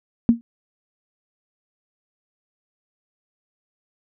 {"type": "tone with exponential decay", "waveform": "sine", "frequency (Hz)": 233.1, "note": "A#3", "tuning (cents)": 0, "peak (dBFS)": -6, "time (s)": [0.29, 0.41], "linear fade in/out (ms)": 0, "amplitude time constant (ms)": 25, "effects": []}